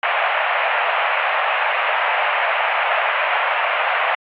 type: band-pass noise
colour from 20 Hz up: pink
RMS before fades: -19 dBFS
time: 0.03-4.15 s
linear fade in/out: 2 ms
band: 600 to 2800 Hz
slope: 48 dB/octave
effects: AAC 48 kbps